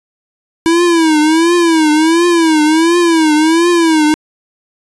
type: tone with vibrato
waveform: square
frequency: 325.2 Hz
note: E4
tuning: 23 cents flat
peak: -8 dBFS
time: 0.66-4.14 s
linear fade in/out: 0 ms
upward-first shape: triangle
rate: 1.4 Hz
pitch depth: 140 cents each way
effects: resampled to 24000 Hz